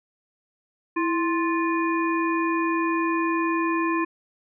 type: harmonic tone with a mistuned harmonic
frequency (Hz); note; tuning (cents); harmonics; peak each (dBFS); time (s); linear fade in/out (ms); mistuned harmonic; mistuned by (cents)
349.8; F4; +3; 1 / 3 / 5 / 7; -23 / -26 / -32 / -33; 0.96-4.05; 10; 1; -100
effects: none